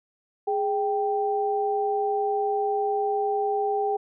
sine tone pair together, 415.3 / 784 Hz, G#4 / G5, 0 / 0 cents, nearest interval major seventh, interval 1100 cents, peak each -25 dBFS, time 0.47-3.97 s, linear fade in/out 10 ms, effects none

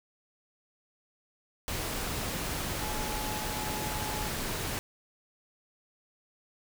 sine tone in noise, 852 Hz, G#5, 44 cents sharp, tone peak -39 dBFS, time 2.81-4.28 s, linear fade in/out 0 ms, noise pink, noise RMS -34 dBFS, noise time 1.68-4.79 s, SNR -8 dB, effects none

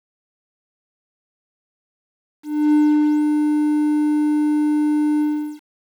triangle tone with ADSR envelope, 300 Hz, D4, 37 cents sharp, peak -9 dBFS, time 2.43-5.6 s, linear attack 300 ms, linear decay 490 ms, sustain -4 dB, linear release 390 ms, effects 8-bit

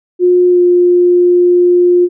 sine tone with pitch glide, 358.5 to 354.4 Hz, F4 to F4, +45 to +25 cents, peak -5 dBFS, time 0.19-2.09 s, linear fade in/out 50 ms, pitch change -20 cents, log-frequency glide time 0.49-0.6 s, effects none

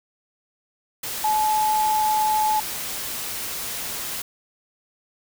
sine tone in noise, 859 Hz, A5, 42 cents flat, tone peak -18 dBFS, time 1.24-2.6 s, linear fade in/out 5 ms, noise white, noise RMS -30 dBFS, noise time 1.03-4.22 s, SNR +9 dB, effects none

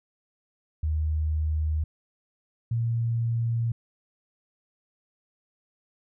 sine tone pair in turn, 77.5 / 116.12 Hz, D#2 / A#2, -6 / -6 cents, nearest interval perfect fifth, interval 700 cents, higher second, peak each -23 dBFS, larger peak neither, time 0.83-1.84 / 2.71-3.72 s, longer neither, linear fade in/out 5 ms, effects none

